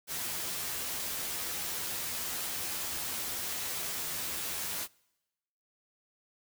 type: noise with comb filter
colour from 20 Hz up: white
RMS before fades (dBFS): -36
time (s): 0.07-4.88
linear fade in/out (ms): 50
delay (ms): 12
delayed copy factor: +0.55
effects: noise-tail reverb RT60 1.0 s tail -26 dB re dry